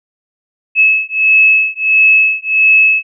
sine beating tone pair, 2590 / 2591.5 Hz, E7 / E7, -31 / -30 cents, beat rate 1.5 Hz, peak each -10 dBFS, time 0.75-3.03 s, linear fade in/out 50 ms, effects none

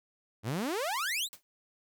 sawtooth exponential sweep, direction up, 97.4 to 4200 Hz, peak -27 dBFS, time 0.43-1.29 s, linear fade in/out 50 ms
white noise with exponential decay, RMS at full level -43 dBFS, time 1.33-1.43 s, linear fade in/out 0 ms, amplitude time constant 21 ms
effects none

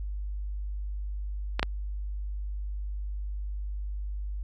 clicks, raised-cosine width 0.3 ms, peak -10 / -8 dBFS, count 2, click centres 1.595 / 1.629 s, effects added 50 Hz sine -31 dBFS peak until 4.43 s

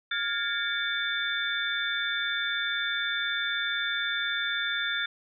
sine tone cluster, 1408 / 1658 / 1798 / 2256 / 3543 Hz, F6 / G#6 / A6 / C#7 / A7, +14 / -3 / +37 / +30 / +11 cents, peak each -32 / -33 / -36 / -38 / -31 dBFS, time 0.11-5.06 s, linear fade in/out 5 ms, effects none

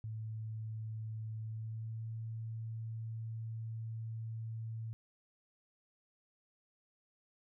sine tone with pitch glide, 110 to 112.51 Hz, A2 to A2, 0 to +39 cents, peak -39 dBFS, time 0.04-4.93 s, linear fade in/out 0 ms, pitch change +39 cents, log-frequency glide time 1.39-2.09 s, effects none

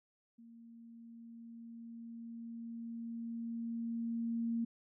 sine tone with level ramp, 231.2 Hz, A#3, 14 cents flat, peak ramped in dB -54 to -32 dBFS, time 0.38-4.65 s, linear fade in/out 10 ms, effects none

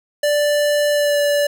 square tone with pitch glide, 587.3 to 580.2 Hz, D5 to D5, 0 to -21 cents, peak -15 dBFS, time 0.23-1.47 s, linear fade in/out 5 ms, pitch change -21 cents, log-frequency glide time 0.91-1.19 s, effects none

